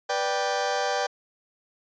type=chord; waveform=sawtooth; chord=G major; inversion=first; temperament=just; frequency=490 / 588 / 784 Hz; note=B4 / D5 / G5; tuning=-14 / +2 / 0 cents; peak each=-26 / -25 / -23 dBFS; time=0.09-1.07 s; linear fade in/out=10 ms; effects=resampled to 16000 Hz